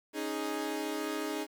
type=chord; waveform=sawtooth; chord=C# suspended second; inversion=none; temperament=equal; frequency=277.2 / 311.1 / 415.3 Hz; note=C#4 / D#4 / G#4; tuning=0 / 0 / 0 cents; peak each=-36 / -32 / -34 dBFS; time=0.13-1.47 s; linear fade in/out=50 ms; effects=10-bit